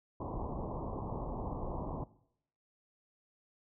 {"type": "low-pass noise", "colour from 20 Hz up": "pink", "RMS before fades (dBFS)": -39, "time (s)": [0.2, 2.04], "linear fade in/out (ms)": 5, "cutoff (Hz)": 1100, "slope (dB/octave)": 96, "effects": ["noise-tail reverb RT60 0.7 s tail -19 dB re dry"]}